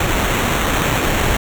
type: noise with sample-and-hold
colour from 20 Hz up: pink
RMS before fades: -17 dBFS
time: 0-1.37 s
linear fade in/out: 5 ms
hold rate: 4900 Hz
effects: none